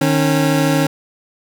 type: tone pair together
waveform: 25% pulse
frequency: 153.38 / 273.3 Hz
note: D#3 / C#4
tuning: -24 / -24 cents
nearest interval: minor seventh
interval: 1000 cents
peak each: -12 dBFS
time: 0.01-0.87 s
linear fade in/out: 5 ms
effects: none